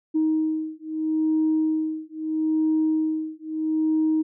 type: beating tone pair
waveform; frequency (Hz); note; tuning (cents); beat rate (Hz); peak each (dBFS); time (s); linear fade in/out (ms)
sine; 313.7 / 314.47; D#4 / D#4; +14 / +19; 0.77; -23; 0.14-4.23; 20
effects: tanh soft clip ceiling -14 dBFS